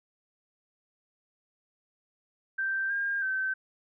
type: tone with pitch steps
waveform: sine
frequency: 1566 / 1610 / 1542 Hz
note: G6 / G6 / G6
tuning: -2 / +46 / -29 cents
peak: -27 dBFS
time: 2.58-3.54 s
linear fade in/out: 10 ms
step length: 320 ms
effects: none